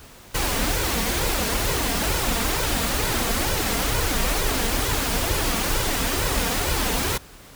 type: noise with flanger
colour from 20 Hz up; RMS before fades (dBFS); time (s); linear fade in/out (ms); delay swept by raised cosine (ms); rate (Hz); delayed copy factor
pink; -23; 0.34-7.18; 10; 2 to 4.4; 2.2; +0.6
effects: pink hiss -46 dBFS RMS until 7.55 s